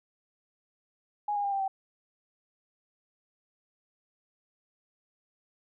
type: tone with pitch steps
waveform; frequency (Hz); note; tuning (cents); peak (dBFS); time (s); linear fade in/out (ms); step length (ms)
sine; 830 / 815.3 / 800.8 / 786.6 / 772.6; G#5 / G#5 / G5 / G5 / G5; -1 / -32 / +37 / +6 / -25; -27; 1.28-1.68; 5; 80
effects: none